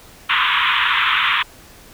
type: band-pass noise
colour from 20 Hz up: pink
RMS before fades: -17 dBFS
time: 0.29-1.43 s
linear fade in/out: 10 ms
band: 970 to 3600 Hz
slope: 96 dB/octave
effects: pink hiss -44 dBFS RMS until 1.93 s